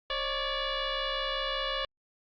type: tone with frequency modulation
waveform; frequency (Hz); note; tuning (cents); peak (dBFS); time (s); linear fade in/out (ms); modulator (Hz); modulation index
sine; 1174.7; D6; 0; -29; 0.1-1.85; 2; 571; 4.6
effects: Opus 48 kbps